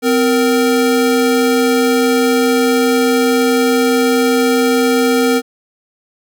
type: tone pair together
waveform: square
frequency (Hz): 257.3 / 466.2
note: C4 / A#4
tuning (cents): -29 / 0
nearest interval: minor seventh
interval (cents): 1029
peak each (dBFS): -14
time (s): 0.02-5.42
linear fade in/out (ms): 50
effects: none